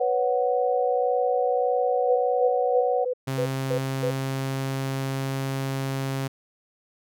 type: chord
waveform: sine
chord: B suspended second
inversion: none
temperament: just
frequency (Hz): 493.9 / 555.6 / 740.8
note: B4 / C#5 / F#5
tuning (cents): 0 / +4 / +2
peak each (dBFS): -23 / -27 / -25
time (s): 0-3.05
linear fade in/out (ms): 10
type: tone bursts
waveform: sine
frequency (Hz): 501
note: B4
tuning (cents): +25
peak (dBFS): -23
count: 7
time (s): 2.08-4.108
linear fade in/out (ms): 10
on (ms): 84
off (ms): 240
type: tone with pitch glide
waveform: sawtooth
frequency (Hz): 133.7 to 135.02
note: C3 to C#3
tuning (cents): +38 to -45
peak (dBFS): -22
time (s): 3.27-6.28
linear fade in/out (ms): 10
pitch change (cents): +17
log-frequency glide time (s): 3.43-5.44
effects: none